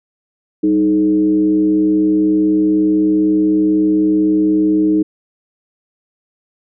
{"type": "tone with frequency modulation", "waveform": "sine", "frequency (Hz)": 311.1, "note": "D#4", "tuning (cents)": 0, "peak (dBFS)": -10, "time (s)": [0.63, 5.03], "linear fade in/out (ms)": 10, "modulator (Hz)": 116, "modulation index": 0.52, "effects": []}